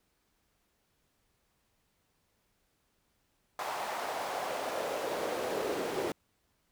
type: noise with high-pass filter sweep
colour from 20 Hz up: brown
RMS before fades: -35 dBFS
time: 3.59-6.12 s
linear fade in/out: 2 ms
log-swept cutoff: 840 to 390 Hz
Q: 2.2
effects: pink hiss -75 dBFS RMS until 6.71 s